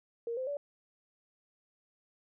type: tone with pitch steps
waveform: sine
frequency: 466.2 / 517.3 / 574 Hz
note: A#4 / C5 / D5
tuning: 0 / -20 / -40 cents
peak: -33 dBFS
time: 0.27-0.57 s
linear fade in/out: 2 ms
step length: 100 ms
effects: none